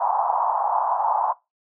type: band-pass noise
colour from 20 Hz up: pink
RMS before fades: -22 dBFS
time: 0-1.33 s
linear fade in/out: 10 ms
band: 760 to 1000 Hz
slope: 48 dB/octave
effects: noise-tail reverb RT60 0.2 s tail -19 dB re dry